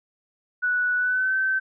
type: tone with pitch glide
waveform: sine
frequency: 1476 to 1542.2 Hz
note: F#6 to G6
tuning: -5 to -29 cents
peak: -20 dBFS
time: 0.62-1.6 s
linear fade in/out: 20 ms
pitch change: +76 cents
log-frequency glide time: 0.97-1.36 s
effects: none